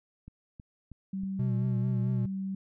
click train, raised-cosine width 5 ms, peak -33 dBFS, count 4, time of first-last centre 0.28-1.235 s, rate 3.14 Hz
sine tone, 192.5 Hz, G3, 31 cents flat, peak -31 dBFS, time 1.13-2.55 s, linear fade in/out 5 ms
triangle tone with vibrato, 123.47 Hz, B2, in tune, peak -25 dBFS, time 1.39-2.26 s, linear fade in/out 5 ms, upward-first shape sine, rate 4.5 Hz, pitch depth 48 cents each way
effects none

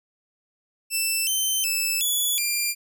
10% pulse tone with pitch steps, 2660 / 3088 / 2632 / 3415 / 2389 Hz, E7 / G7 / E7 / G#7 / D7, +15 / -27 / -3 / +48 / +29 cents, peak -14 dBFS, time 0.9-2.75 s, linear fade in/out 50 ms, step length 370 ms, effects none

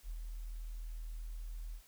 sine tone with ADSR envelope, 40.24 Hz, E1, 41 cents flat, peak -37 dBFS, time 0.03-1.82 s, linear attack 67 ms, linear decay 53 ms, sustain -3 dB, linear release 83 ms, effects tanh soft clip ceiling -33 dBFS + white hiss -64 dBFS RMS until 1.87 s

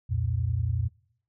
sine tone cluster, 67.5 / 87.3 / 118.2 Hz, C#2 / F2 / A#2, -45 / 0 / +24 cents, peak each -35 / -27 / -28 dBFS, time 0.09-0.89 s, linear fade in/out 20 ms, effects noise-tail reverb RT60 0.6 s tail -22 dB re dry

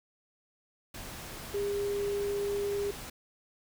sine tone in noise, 404.6 Hz, G#4, 45 cents flat, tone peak -29 dBFS, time 1.54-2.91 s, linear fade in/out 5 ms, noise pink, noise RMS -43 dBFS, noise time 0.94-3.1 s, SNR +11 dB, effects none

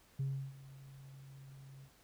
sine tone with ADSR envelope, 135.8 Hz, C#3, 35 cents flat, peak -31 dBFS, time 0.19-1.9 s, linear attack 9 ms, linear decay 330 ms, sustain -20 dB, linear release 72 ms, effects tanh soft clip ceiling -31 dBFS + pink hiss -66 dBFS RMS until 2.03 s

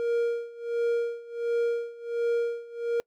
triangle tone with tremolo, 469.6 Hz, A#4, 13 cents sharp, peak -20 dBFS, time 0-3 s, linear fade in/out 0 ms, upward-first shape sine, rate 1.4 Hz, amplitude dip 90%, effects noise-tail reverb RT60 0.1 s tail -26 dB re dry

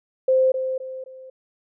sine tone with echo, 521 Hz, C5, 7 cents flat, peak -14 dBFS, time 0.28-0.52 s, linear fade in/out 5 ms, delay 260 ms, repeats 3, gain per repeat -8 dB, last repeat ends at 1.3 s, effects none

